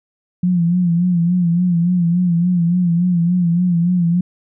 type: tone with vibrato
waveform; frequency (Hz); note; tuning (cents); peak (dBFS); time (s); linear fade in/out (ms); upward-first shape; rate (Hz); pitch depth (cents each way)
sine; 174.61; F3; 0; -12; 0.43-4.21; 5; sine; 3.5; 70
effects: none